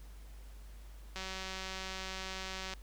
click train, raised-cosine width 0.2 ms, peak -24 dBFS, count 299, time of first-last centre 1.16-2.737 s, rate 189 Hz, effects added 50 Hz sine -48 dBFS peak until 2.82 s + pink hiss -62 dBFS RMS until 2.82 s

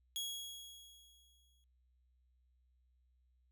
sawtooth tone with exponential decay, 3322 Hz, G#7, in tune, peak -34 dBFS, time 0.16-1.64 s, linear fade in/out 0 ms, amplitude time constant 320 ms, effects added 62 Hz sine -70 dBFS peak until 3.51 s

